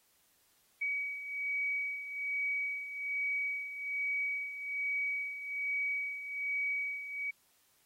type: beating tone pair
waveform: sine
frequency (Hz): 2266 / 2267.2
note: C#7 / C#7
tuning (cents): +37 / +38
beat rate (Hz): 1.2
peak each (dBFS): -40 / -34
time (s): 0.81-7.31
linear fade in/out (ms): 10
effects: white hiss -70 dBFS RMS until 7.85 s + AAC 48 kbps